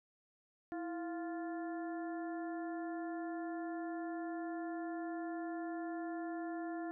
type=harmonic tone with a mistuned harmonic; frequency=348.9 Hz; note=F4; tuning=2 cents flat; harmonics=1 / 2 / 3 / 4 / 5; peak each=-40 / -45 / -56 / -54 / -54 dBFS; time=0.72-6.91 s; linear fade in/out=0 ms; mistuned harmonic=1; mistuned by=-100 cents; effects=none